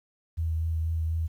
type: tone with vibrato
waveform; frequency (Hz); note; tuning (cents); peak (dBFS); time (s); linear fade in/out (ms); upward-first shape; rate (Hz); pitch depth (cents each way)
sine; 81; E2; -30; -25; 0.37-1.28; 20; triangle; 4.1; 24
effects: 10-bit